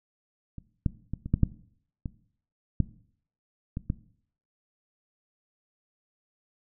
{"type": "clicks", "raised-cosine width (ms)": 5, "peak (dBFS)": [-27, -12, -19, -22, -9, -7, -20, -10, -19, -14], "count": 10, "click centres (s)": [0.583, 0.862, 1.136, 1.26, 1.34, 1.433, 2.058, 2.803, 3.771, 3.901], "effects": ["noise-tail reverb RT60 0.6 s tail -18 dB re dry"]}